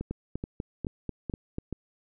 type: two click trains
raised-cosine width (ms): 3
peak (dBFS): -20 / -19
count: 5 / 7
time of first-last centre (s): 0.01-1.727 / 0.11-1.584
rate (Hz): 2.33 / 4.07
effects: none